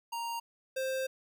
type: tone pair in turn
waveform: square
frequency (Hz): 932.3 / 526.1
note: A#5 / C5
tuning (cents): 0 / +9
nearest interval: minor seventh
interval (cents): 991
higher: first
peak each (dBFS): -35 / -32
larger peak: second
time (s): 0.12-0.4 / 0.76-1.07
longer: second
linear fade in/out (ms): 10
effects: none